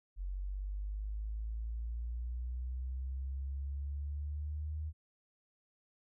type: linear sweep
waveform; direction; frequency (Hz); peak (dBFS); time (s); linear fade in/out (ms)
sine; up; 45.65 to 77.78; -36; 0.16-4.93; 50
effects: none